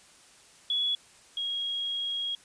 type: tone pair in turn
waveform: sine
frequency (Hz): 3382 / 3288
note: G#7 / G#7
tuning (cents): +31 / -18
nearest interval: unison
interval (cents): 49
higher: first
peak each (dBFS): -25 / -29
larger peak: first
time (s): 0.7-0.95 / 1.37-2.35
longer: second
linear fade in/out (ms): 2
effects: white hiss -56 dBFS RMS until 2.44 s + resampled to 22050 Hz